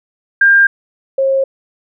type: tone pair in turn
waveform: sine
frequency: 1600 / 538.4 Hz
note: G6 / C5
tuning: +35 / +49 cents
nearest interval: octave + perfect fifth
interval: 1886 cents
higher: first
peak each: -5 / -10 dBFS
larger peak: first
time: 0.41-0.67 / 1.18-1.44 s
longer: neither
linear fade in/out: 5 ms
effects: none